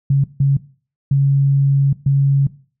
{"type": "tone bursts at uneven times", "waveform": "sine", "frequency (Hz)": 138.59, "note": "C#3", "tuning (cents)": 0, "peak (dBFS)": -10, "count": 4, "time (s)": [[0.1, 0.24], [0.4, 0.57], [1.11, 1.93], [2.06, 2.47]], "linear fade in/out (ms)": 5, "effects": ["noise-tail reverb RT60 0.4 s tail -18 dB re dry"]}